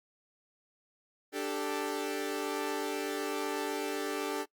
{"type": "chord", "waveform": "sawtooth", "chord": "D suspended fourth", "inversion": "none", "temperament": "equal", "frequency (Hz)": [293.7, 392, 440], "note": ["D4", "G4", "A4"], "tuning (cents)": [0, 0, 0], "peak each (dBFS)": -33, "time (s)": [1.32, 4.46], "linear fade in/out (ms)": 50, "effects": ["noise-tail reverb RT60 0.1 s tail -21 dB re dry", "Opus 48 kbps"]}